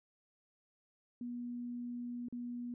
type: tone with dropouts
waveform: sine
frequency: 242 Hz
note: B3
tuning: 35 cents flat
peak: -39 dBFS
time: 1.21-2.74 s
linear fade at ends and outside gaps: 2 ms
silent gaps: 2.285-2.325 s
effects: none